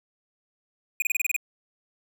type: tone bursts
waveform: square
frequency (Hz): 2459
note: D#7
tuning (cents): -21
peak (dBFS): -22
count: 8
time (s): 1-1.364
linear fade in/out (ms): 2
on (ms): 21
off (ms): 28
effects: none